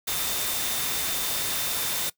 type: tone in noise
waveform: sine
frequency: 3600 Hz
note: A7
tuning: 39 cents sharp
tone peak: -36 dBFS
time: 0.07-2.1 s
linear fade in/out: 10 ms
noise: white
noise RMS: -28 dBFS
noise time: 0.07-2.1 s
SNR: -11 dB
effects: noise-tail reverb RT60 0.1 s tail -20 dB re dry